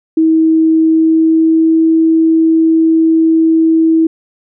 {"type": "tone with pitch glide", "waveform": "sine", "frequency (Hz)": [320.7, 323.7], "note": ["E4", "E4"], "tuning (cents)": [-48, -31], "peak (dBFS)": -6, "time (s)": [0.17, 4.07], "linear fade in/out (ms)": 5, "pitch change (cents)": 17, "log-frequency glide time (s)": [0.84, 1.85], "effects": []}